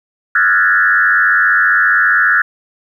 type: tone with frequency modulation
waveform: sine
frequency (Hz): 1568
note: G6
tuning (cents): 0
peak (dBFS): -8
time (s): 0.35-2.42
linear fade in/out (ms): 5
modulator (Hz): 95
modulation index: 2.3
effects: 8-bit